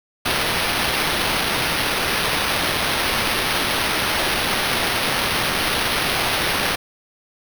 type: noise with sample-and-hold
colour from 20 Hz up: white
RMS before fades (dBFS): -21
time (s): 0.25-6.76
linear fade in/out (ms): 10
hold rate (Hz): 7350
effects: none